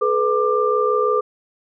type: tone cluster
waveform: sine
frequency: 428.1 / 494.1 / 1188 Hz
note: A4 / B4 / D6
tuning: -47 / +1 / +20 cents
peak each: -19 / -20 / -20 dBFS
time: 0.01-1.21 s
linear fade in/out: 10 ms
effects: none